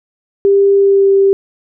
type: tone with pitch glide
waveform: sine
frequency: 397.1 to 392.3 Hz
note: G4 to G4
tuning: +22 to +1 cents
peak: -6 dBFS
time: 0.45-1.33 s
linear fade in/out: 0 ms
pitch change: -21 cents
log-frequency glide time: 0.75-1.11 s
effects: none